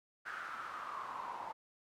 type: noise with band-pass filter sweep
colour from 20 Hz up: pink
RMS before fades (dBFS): -44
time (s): 0.25-1.53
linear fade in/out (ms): 20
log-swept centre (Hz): 1500 to 890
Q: 6.9
effects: none